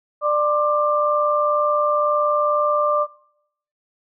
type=tone cluster; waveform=sine; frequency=594 / 1063 / 1185 Hz; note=D5 / C6 / D6; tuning=+20 / +27 / +15 cents; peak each=-19 / -28 / -19 dBFS; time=0.21-3.07 s; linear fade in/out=50 ms; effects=noise-tail reverb RT60 0.7 s tail -21 dB re dry